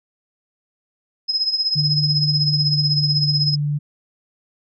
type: tone with tremolo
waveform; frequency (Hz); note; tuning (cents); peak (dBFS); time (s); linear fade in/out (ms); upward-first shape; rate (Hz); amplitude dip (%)
sine; 5110; D#8; +45; -14; 1.28-3.56; 20; triangle; 16; 80
type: tone with pitch glide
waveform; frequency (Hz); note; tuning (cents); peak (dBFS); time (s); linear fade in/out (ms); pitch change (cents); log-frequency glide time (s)
sine; 148.4 to 146.61; D3 to D3; +18 to -3; -18; 1.75-3.79; 20; -21; 2.25-3.27
effects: none